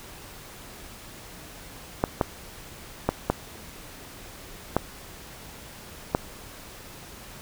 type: clicks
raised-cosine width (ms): 1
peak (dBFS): -6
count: 6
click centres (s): 2.039 / 2.212 / 3.09 / 3.3 / 4.766 / 6.149
effects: pink hiss -44 dBFS RMS until 7.41 s